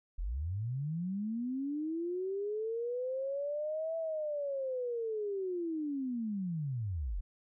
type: linear two-way sweep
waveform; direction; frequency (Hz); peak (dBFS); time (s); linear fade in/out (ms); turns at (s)
sine; up then down; 36.89 to 659.3 to 36.89; -33; 0.18-7.21; 10; 3.97
effects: none